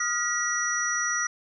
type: tone cluster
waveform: sine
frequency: 1243 / 1403 / 1922 / 5830 Hz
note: D#6 / F6 / B6 / F#8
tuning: -2 / +8 / -48 / -26 cents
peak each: -33 / -31 / -29 / -28 dBFS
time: 0-1.27 s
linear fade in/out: 5 ms
effects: none